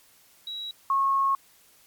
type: tone pair in turn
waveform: sine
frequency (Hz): 3877 / 1091.7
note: B7 / C#6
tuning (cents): -33 / -27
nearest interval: octave + minor seventh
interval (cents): 2194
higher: first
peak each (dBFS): -32 / -20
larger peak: second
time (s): 0.47-0.71 / 0.9-1.35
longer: second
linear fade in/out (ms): 2
effects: white hiss -58 dBFS RMS until 1.86 s + MP3 96 kbps